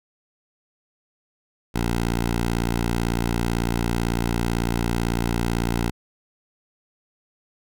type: tone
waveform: 10% pulse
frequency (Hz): 58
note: A#1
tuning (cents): -8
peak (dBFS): -13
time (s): 1.74-5.91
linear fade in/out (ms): 20
effects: none